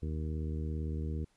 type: harmonic tone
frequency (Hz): 77.78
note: D#2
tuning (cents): 0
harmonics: 1 / 2 / 3 / 4 / 5 / 6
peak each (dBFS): -34 / -40 / -44 / -46 / -48 / -50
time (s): 0.02-1.25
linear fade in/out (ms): 10
effects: pink hiss -72 dBFS RMS until 1.36 s + resampled to 24000 Hz